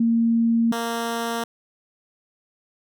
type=tone pair in turn; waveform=sine / 10% pulse; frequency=230.3 / 231.8 Hz; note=A#3 / A#3; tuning=-21 / -10 cents; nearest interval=unison; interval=11 cents; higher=second; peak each=-16 dBFS; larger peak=neither; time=0-0.72 / 0.72-1.44 s; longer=neither; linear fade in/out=5 ms; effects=none